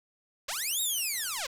5% pulse linear two-way sweep, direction up then down, 466.2 to 3816 to 466.2 Hz, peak -20 dBFS, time 0.48-1.47 s, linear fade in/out 10 ms, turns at 0.81 s, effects resampled to 32000 Hz + 8-bit

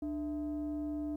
sine tone with frequency modulation, 297.5 Hz, D4, 22 cents sharp, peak -33 dBFS, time 0.02-1.16 s, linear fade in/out 5 ms, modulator 364 Hz, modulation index 0.45, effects tanh soft clip ceiling -30 dBFS + 12-bit

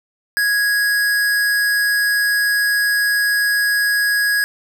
square tone with amplitude modulation, 1661.2 Hz, G#6, in tune, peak -14 dBFS, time 0.37-4.44 s, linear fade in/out 0 ms, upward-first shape sine, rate 223 Hz, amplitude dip 25%, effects none

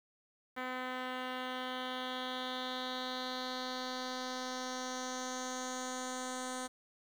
10% pulse tone with low-pass filter sweep, 254.8 Hz, C4, 46 cents flat, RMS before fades -40 dBFS, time 0.56-6.68 s, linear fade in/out 20 ms, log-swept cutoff 2400 to 8200 Hz, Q 3.5, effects 10-bit

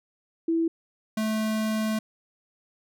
sine / square tone pair in turn, 329.6 / 217.7 Hz, E4 / A3, 0 / -18 cents, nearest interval perfect fifth, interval 718 cents, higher first, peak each -21 / -25 dBFS, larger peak first, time 0.48-0.68 / 1.17-1.99 s, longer second, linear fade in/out 5 ms, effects none

